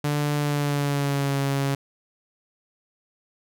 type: tone with pitch glide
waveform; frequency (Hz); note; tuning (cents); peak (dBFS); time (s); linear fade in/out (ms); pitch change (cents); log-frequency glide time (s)
sawtooth; 146.83 to 138.59; D3 to C#3; 0 to 0; -18; 0.04-1.75; 5; -100; 0.38-1.39
effects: none